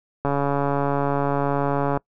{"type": "click train", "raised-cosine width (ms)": 1, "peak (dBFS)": -9, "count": 244, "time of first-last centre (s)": [0.25, 1.973], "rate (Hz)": 141, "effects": ["noise-tail reverb RT60 0.1 s tail -24 dB re dry"]}